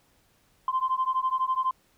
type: beating tone pair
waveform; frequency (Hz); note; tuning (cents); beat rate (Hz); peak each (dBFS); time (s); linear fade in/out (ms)
sine; 1034 / 1046; C6 / C6; -21 / -1; 12; -26; 0.68-1.71; 2
effects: tanh soft clip ceiling -17 dBFS + pink hiss -65 dBFS RMS until 1.97 s